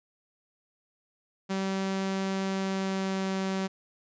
sawtooth tone with pitch glide, 192.5 to 191.28 Hz, G3 to G3, -31 to -42 cents, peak -24 dBFS, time 1.49-3.68 s, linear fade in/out 20 ms, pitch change -11 cents, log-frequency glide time 2.5-3.35 s, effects resampled to 16000 Hz

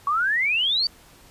sine exponential sweep, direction up, 1108.7 to 4676 Hz, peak -19 dBFS, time 0.07-0.87 s, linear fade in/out 2 ms, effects pink hiss -51 dBFS RMS until 1.3 s + resampled to 32000 Hz

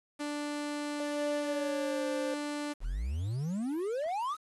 sawtooth tone, 293.7 Hz, D4, in tune, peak -30 dBFS, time 0.19-2.74 s, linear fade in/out 20 ms
triangle tone with pitch glide, 585 to 524.2 Hz, D5 to C5, -7 to +3 cents, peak -31 dBFS, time 1-2.34 s, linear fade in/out 2 ms, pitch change -190 cents, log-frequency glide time 1.41-2.07 s
triangle exponential sweep, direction up, 34.65 to 1318.5 Hz, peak -29 dBFS, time 2.8-4.37 s, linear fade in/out 50 ms
effects resampled to 24000 Hz + 9-bit

